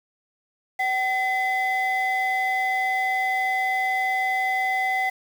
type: tone pair together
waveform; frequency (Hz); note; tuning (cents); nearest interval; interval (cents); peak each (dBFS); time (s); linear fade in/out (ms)
sine; 761.9 / 2027; G5 / B6; -49 / +45; octave + perfect fourth; 1694; -22; 0.79-5.1; 10
effects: tanh soft clip ceiling -17 dBFS + 7-bit